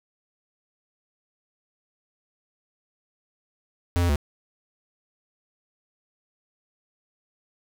square tone with pitch steps, 87.4 / 86.8 / 72.5 Hz, F2 / F2 / D2, +2 / -10 / -22 cents, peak -20 dBFS, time 3.96-4.158 s, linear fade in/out 0 ms, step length 66 ms, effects none

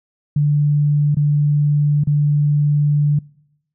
sine tone with dropouts, 146.83 Hz, D3, in tune, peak -12 dBFS, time 0.36-3.19 s, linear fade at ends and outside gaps 5 ms, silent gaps 1.147-1.168 / 2.038-2.071 s, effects noise-tail reverb RT60 0.9 s tail -26 dB re dry

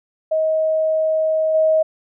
sine tone with level steps, 632 Hz, D#5, 27 cents sharp, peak -15 / -12 dBFS, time 0.31-1.83 s, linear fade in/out 10 ms, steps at 1.54 s, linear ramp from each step 10 ms, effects none

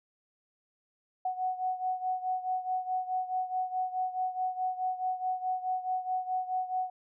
sine beating tone pair, 740 / 744.7 Hz, F#5 / F#5, 0 / +11 cents, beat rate 4.7 Hz, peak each -31 / -35 dBFS, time 1.25-6.9 s, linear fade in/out 5 ms, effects none

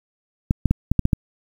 clicks, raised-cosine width 5 ms, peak -4 dBFS, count 7, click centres 0.509 / 0.657 / 0.71 / 0.916 / 0.993 / 1.054 / 1.132 s, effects 7-bit

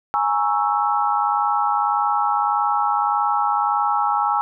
sine chord, A# half-diminished seventh, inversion third, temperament equal, 830.6 / 932.3 / 1108.7 / 1318.5 Hz, G#5 / A#5 / C#6 / E6, 0 / 0 / 0 / 0 cents, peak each -20 / -25 / -25 / -22 dBFS, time 0.14-4.41 s, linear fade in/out 0 ms, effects none

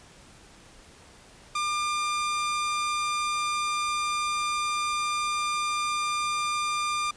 sawtooth tone, 1199 Hz, D6, 36 cents sharp, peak -22 dBFS, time 1.55-7.11 s, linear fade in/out 5 ms, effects pink hiss -52 dBFS RMS until 7.16 s + resampled to 22050 Hz

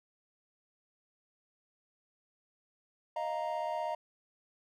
triangle chord, Eb suspended second, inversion none, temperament equal, 622.3 / 698.5 / 932.3 Hz, Eb5 / F5 / Bb5, 0 / 0 / 0 cents, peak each -35 / -36 / -35 dBFS, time 3.16-3.95 s, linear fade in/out 5 ms, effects none

